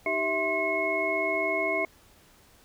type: tone cluster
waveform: sine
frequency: 313.4 / 389.2 / 656 / 1056 / 2178 Hz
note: D#4 / G4 / E5 / C6 / C#7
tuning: +13 / -12 / -9 / +16 / -31 cents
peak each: -36 / -33 / -29 / -35 / -28 dBFS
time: 0.06-1.85 s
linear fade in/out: 2 ms
effects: pink hiss -58 dBFS RMS until 2.64 s